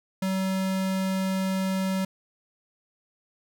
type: tone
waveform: square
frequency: 190 Hz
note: F#3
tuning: 46 cents sharp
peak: -25 dBFS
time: 0.22-2.05 s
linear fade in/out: 5 ms
effects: none